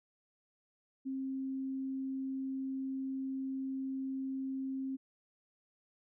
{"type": "tone", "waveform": "sine", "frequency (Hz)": 266.4, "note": "C4", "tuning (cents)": 31, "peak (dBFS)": -35, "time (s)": [1.05, 4.97], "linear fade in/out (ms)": 20, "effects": []}